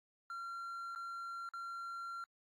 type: tone with dropouts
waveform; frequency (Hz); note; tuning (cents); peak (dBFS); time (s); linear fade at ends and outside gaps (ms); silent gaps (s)
triangle; 1373; F6; -30; -40; 0.3-2.24; 1; 0.95-0.959 / 1.49-1.536
effects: AAC 64 kbps

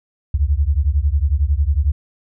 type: beating tone pair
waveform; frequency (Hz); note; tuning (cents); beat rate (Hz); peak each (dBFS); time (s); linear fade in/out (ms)
sine; 67.2 / 78.2; C2 / D#2; +47 / +9; 11; -16 / -17; 0.34-1.92; 5
effects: none

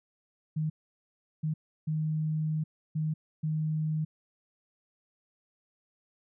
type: tone bursts at uneven times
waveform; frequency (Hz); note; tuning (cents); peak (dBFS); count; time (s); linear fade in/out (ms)
sine; 155.56; D#3; 0; -27; 5; 0.56-0.7 / 1.43-1.54 / 1.87-2.64 / 2.95-3.14 / 3.43-4.05; 10
effects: none

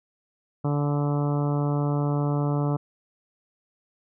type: harmonic tone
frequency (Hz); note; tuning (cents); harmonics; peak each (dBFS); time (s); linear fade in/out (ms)
145.1; D3; -21; 1 / 2 / 3 / 4 / 5 / 6 / 7 / 8 / 9; -23 / -29 / -33 / -35 / -37 / -39 / -40 / -41 / -42; 0.64-2.77; 10
effects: none

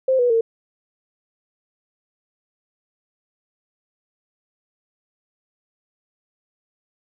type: tone with pitch steps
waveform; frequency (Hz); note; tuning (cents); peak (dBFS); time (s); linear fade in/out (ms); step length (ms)
sine; 523.3 / 488.3 / 455.6; C5 / B4 / A#4; 0 / -20 / -40; -14; 0.08-0.41; 5; 110
effects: none

